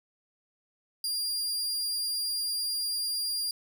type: tone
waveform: sawtooth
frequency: 4803 Hz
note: D8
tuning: 38 cents sharp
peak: -26 dBFS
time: 1.04-3.51 s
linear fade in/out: 2 ms
effects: none